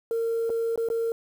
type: tone with dropouts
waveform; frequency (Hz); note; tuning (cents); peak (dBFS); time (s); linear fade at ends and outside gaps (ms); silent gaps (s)
sine; 458.5; A#4; -29; -22; 0.11-1.12; 1; 0.495-0.501 / 0.759-0.776 / 0.887-0.901
effects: tanh soft clip ceiling -21 dBFS + 8-bit